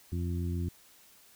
harmonic tone, 87.2 Hz, F2, 2 cents flat, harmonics 1 / 2 / 3 / 4, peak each -31 / -37 / -41 / -43 dBFS, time 0.12-0.69 s, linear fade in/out 5 ms, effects white hiss -59 dBFS RMS until 1.35 s

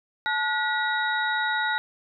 sine tone cluster, 868 / 1447 / 1933 / 3811 Hz, A5 / F#6 / B6 / A#7, -24 / -39 / -38 / +38 cents, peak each -28 / -26 / -30 / -32 dBFS, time 0.26-1.78 s, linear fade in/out 0 ms, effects none

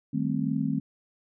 sine chord, A half-diminished seventh, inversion second, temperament equal with one note detuned, 155.56 / 197.02 / 220 / 261.6 Hz, Eb3 / G3 / A3 / C4, 0 / +9 / 0 / 0 cents, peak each -30 / -33 / -30 / -29 dBFS, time 0.13-0.8 s, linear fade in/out 10 ms, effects none

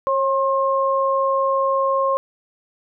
sine tone pair together, 542.7 / 1068 Hz, C#5 / C6, -37 / +35 cents, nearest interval octave, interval 1172 cents, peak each -19 dBFS, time 0.07-2.17 s, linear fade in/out 0 ms, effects none

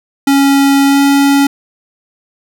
square tone with pitch glide, 277.2 to 279.5 Hz, C#4 to C#4, 0 to +14 cents, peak -7 dBFS, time 0.27-1.47 s, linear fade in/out 5 ms, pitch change +14 cents, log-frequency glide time 0.85-1.01 s, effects none

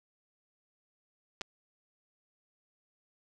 clicks, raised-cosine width 0.2 ms, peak -19 dBFS, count 2, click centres 1.411 / 1.416 s, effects none

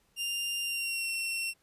sawtooth tone with pitch glide, 2794 to 2718 Hz, F7 to F7, 0 to -48 cents, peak -28 dBFS, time 0.16-1.54 s, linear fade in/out 50 ms, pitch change -48 cents, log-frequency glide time 0.61-1.1 s, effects pink hiss -70 dBFS RMS until 1.62 s + resampled to 32000 Hz

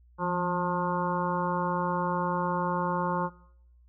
harmonic tone with a mistuned harmonic, 178.2 Hz, F3, 35 cents sharp, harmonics 1 / 2 / 3 / 5 / 6 / 7 / 8, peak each -32 / -36 / -34 / -31 / -32 / -40 / -39 dBFS, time 0.18-3.3 s, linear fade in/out 50 ms, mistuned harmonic 1, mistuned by -56 cents, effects noise-tail reverb RT60 0.7 s tail -20 dB re dry + added 60 Hz sine -55 dBFS peak until 3.88 s

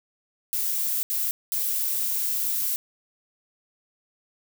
violet noise bursts at uneven times, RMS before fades -26 dBFS, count 3, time 0.53-1.03 / 1.1-1.31 / 1.52-2.76 s, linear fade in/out 0 ms, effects none

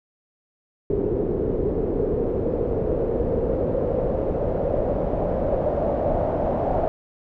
pink noise with low-pass filter sweep, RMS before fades -23 dBFS, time 0.9-6.88 s, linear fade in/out 0 ms, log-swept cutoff 400 to 670 Hz, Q 4.8, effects none

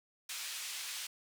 pink band-pass noise, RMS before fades -42 dBFS, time 0.29-1.07 s, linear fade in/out 5 ms, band 2500 to 11000 Hz, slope 12 dB/octave, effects none

